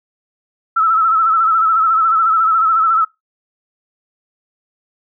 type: tone with vibrato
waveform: sine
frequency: 1314 Hz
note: E6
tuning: 6 cents flat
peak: -10 dBFS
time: 0.76-3.05 s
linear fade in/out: 10 ms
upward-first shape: sine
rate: 14 Hz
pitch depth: 57 cents each way
effects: noise-tail reverb RT60 0.2 s tail -24 dB re dry